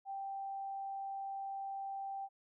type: tone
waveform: sine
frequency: 784 Hz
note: G5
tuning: in tune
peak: -39 dBFS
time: 0.05-2.29 s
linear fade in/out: 50 ms
effects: none